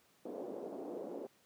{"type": "band-pass noise", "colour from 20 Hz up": "white", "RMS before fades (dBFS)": -44, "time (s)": [0.25, 1.27], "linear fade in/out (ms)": 5, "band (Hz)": [240, 550], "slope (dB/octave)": 24, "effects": ["pink hiss -69 dBFS RMS until 1.45 s", "high-pass 150 Hz 12 dB/octave"]}